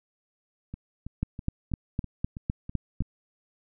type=two click trains; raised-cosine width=5 ms; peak=-14 / -24 dBFS; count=8 / 8; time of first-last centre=1.23-3.007 / 0.74-3.02 s; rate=3.94 / 3.07 Hz; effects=none